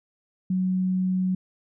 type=tone; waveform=sine; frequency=185.4 Hz; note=F#3; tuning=4 cents sharp; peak=-21 dBFS; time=0.5-1.35 s; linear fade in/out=5 ms; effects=none